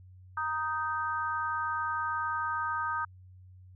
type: harmonic tone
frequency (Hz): 311.1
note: D#4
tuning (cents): 0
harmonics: 3 / 4 / 5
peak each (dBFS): -35 / -32 / -35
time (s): 0.37-3.05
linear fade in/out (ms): 5
effects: added 92 Hz sine -50 dBFS peak until 3.75 s